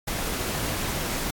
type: noise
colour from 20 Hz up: pink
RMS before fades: -29 dBFS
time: 0.07-1.31 s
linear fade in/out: 10 ms
effects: AAC 64 kbps